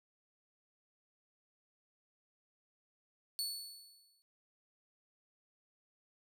sawtooth tone with exponential decay, 4435 Hz, C#8, in tune, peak -31 dBFS, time 3.39-4.22 s, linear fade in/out 0 ms, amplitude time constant 180 ms, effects none

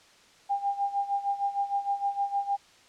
sine tone with tremolo, 801 Hz, G5, 37 cents sharp, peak -23 dBFS, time 0.49-2.57 s, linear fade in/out 20 ms, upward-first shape sine, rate 6.5 Hz, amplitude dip 80%, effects white hiss -57 dBFS RMS until 2.88 s + low-pass 6000 Hz 12 dB/octave

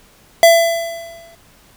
square tone with exponential decay, 670 Hz, E5, 28 cents sharp, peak -4 dBFS, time 0.43-1.35 s, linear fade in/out 1 ms, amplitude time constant 200 ms, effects pink hiss -49 dBFS RMS until 1.76 s

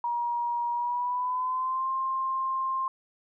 sine tone with pitch glide, 952 to 1056.3 Hz, A#5 to C6, +36 to +16 cents, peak -26 dBFS, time 0.04-2.88 s, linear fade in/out 2 ms, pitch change +180 cents, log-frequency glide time 0.72-1.89 s, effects none

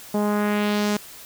sawtooth tone with low-pass filter sweep, 207.7 Hz, G#3, in tune, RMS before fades -22 dBFS, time 0.14-0.97 s, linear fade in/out 5 ms, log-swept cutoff 750 to 8100 Hz, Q 1.4, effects white hiss -42 dBFS RMS until 1.25 s

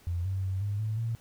sine tone with pitch steps, 86.8 / 95.6 / 94.9 / 102 / 108.6 / 114.5 Hz, F2 / G2 / F#2 / G#2 / A2 / A#2, -10 / -43 / +44 / -31 / -22 / -31 cents, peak -28 dBFS, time 0.07-1.15 s, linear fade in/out 0 ms, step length 180 ms, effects pink hiss -59 dBFS RMS until 1.2 s

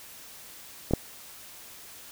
clicks, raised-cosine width 2 ms, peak -17 / -7 dBFS, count 2, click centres 0.91 / 0.936 s, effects white hiss -47 dBFS RMS until 2.11 s

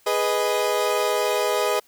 30% pulse chord, G# minor, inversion none, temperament equal, 415.3 / 493.9 / 622.3 Hz, G#4 / B4 / D#5, 0 / 0 / 0 cents, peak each -22 dBFS, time 0.06-1.8 s, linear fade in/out 10 ms, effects white hiss -58 dBFS RMS until 1.87 s

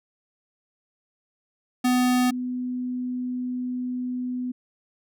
square / sine tone pair in turn, 250 / 250 Hz, B3 / B3, +21 / +21 cents, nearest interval unison, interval 0 cents, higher neither, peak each -19 / -26 dBFS, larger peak first, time 1.84-2.31 / 2.31-4.52 s, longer second, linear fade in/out 10 ms, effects none

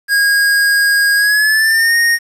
square tone with pitch glide, 1635 to 1856.5 Hz, G#6 to A#6, -28 to -8 cents, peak -10 dBFS, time 0.08-2.19 s, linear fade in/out 50 ms, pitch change +220 cents, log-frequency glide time 1.15-1.96 s, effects resampled to 32000 Hz + 7-bit

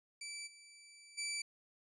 15% pulse tone with level steps, 2322 Hz, D7, 20 cents flat, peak -37 / -50 / -31 dBFS, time 0.21-1.42 s, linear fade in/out 5 ms, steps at 0.46 / 1.17 s, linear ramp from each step 20 ms, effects resampled to 24000 Hz

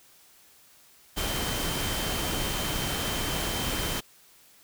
sine tone in noise, 3113 Hz, G7, 13 cents flat, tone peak -37 dBFS, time 1.16-4.01 s, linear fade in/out 20 ms, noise pink, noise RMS -30 dBFS, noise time 1.16-4.01 s, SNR -10 dB, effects white hiss -57 dBFS RMS until 4.63 s

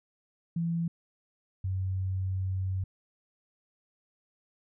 sine tone pair in turn, 168 / 94.29 Hz, E3 / F#2, +33 / +33 cents, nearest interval minor seventh, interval 1000 cents, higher first, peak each -27 / -28 dBFS, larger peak first, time 0.56-0.88 / 1.64-2.84 s, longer second, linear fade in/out 5 ms, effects none

